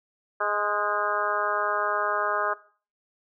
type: harmonic tone with a mistuned harmonic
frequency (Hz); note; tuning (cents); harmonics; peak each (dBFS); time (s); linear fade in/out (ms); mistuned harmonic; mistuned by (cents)
207.7; G#3; 0; 2 / 3 / 4 / 5 / 6 / 7 / 8; -34 / -30 / -34 / -31 / -28 / -32 / -33; 0.4-2.54; 10; 8; -47
effects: noise-tail reverb RT60 0.4 s tail -18 dB re dry